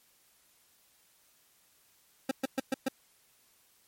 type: tone bursts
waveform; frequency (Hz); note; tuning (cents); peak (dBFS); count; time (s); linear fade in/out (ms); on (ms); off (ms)
25% pulse; 265.7; C4; +27; -23; 5; 2.29-2.885; 5; 23; 120
effects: white hiss -66 dBFS RMS until 3.87 s + MP3 64 kbps